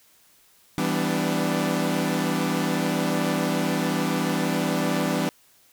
sawtooth chord, E minor seventh, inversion none, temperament equal with one note detuned, 164.81 / 196 / 250.7 / 293.7 Hz, E3 / G3 / B3 / D4, 0 / 0 / +26 / 0 cents, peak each -24 dBFS, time 0.78-5.29 s, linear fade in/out 0 ms, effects white hiss -58 dBFS RMS until 5.72 s

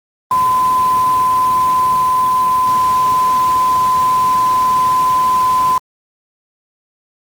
sine tone in noise, 1017 Hz, C6, 50 cents flat, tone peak -10 dBFS, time 0.31-5.78 s, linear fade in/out 2 ms, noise pink, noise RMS -28 dBFS, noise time 0.31-5.78 s, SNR +15 dB, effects high-pass 80 Hz 12 dB/octave + Opus 32 kbps

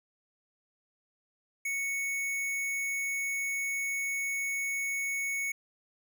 square tone, 2217 Hz, C#7, in tune, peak -31 dBFS, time 1.65-5.52 s, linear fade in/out 5 ms, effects none

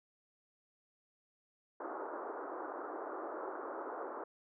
pink band-pass noise, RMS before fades -43 dBFS, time 1.8-4.24 s, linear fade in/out 5 ms, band 310 to 1400 Hz, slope 48 dB/octave, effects none

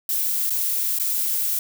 violet noise with dropouts, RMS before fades -23 dBFS, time 0.09-1.59 s, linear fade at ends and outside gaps 2 ms, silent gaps 0.497-0.504 / 0.987-0.997 s, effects none

